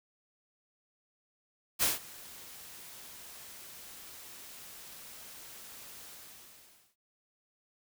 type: noise with ADSR envelope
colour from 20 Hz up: white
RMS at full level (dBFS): -26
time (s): 1.79-6.96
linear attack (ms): 36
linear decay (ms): 160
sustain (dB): -23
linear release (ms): 910
effects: none